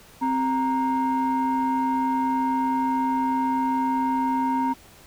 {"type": "tone pair together", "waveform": "sine", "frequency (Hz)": [262.3, 932.3], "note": ["C4", "A#5"], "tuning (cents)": [4, 0], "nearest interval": "octave + minor seventh", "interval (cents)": 2196, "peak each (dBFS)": [-22, -21], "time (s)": [0.21, 4.74], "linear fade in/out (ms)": 20, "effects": ["tanh soft clip ceiling -17 dBFS", "pink hiss -50 dBFS RMS until 5.06 s"]}